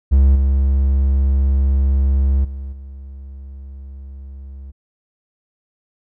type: tone with level steps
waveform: triangle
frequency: 67.8 Hz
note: C#2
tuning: 38 cents flat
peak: -6 / -10 / -23 / -29 dBFS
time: 0.11-4.72 s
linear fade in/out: 20 ms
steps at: 0.35 / 2.44 / 2.72 s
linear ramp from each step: 10 ms
effects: none